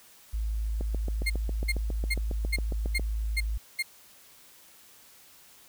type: tone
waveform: sine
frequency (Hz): 53.9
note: A1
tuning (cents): -35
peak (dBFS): -27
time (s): 0.33-3.58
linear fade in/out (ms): 10
type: click train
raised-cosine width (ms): 2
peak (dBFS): -22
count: 17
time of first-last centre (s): 0.81-2.996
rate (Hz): 7.32
type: tone bursts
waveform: 35% pulse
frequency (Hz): 2124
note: C7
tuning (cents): +25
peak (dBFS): -24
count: 7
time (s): 1.26-3.827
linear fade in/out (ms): 10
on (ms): 41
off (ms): 380
effects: white hiss -55 dBFS RMS until 5.68 s